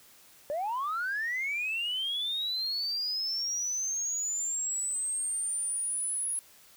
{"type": "linear sweep", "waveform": "sine", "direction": "up", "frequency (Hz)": [560, 10548], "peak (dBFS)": -28, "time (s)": [0.5, 6.39], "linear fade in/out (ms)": 0, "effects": ["tanh soft clip ceiling -26 dBFS", "white hiss -57 dBFS RMS until 6.76 s"]}